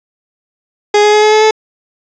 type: tone with pitch steps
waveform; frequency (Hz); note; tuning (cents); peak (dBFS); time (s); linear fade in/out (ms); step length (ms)
30% pulse; 415.3 / 419.2 / 423 / 427 / 430.9 / 434.9; G#4 / G#4 / G#4 / G#4 / A4 / A4; 0 / +16 / +32 / +48 / -36 / -20; -3; 0.94-1.51; 5; 95
effects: resampled to 16000 Hz + 7-bit